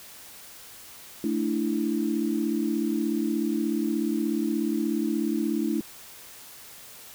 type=chord; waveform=sine; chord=A suspended fourth; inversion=none; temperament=just; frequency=220 / 293.3 / 330 Hz; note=A3 / D4 / E4; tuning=0 / -2 / +2 cents; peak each=-28 dBFS; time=1.24-5.81 s; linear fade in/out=2 ms; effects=white hiss -46 dBFS RMS until 7.14 s